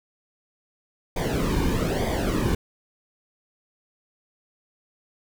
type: noise with flanger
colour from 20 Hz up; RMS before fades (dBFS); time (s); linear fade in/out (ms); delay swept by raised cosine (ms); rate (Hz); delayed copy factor
brown; -24; 1.16-2.55; 5; 0.72 to 1.54; 1.1; -0.75
effects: none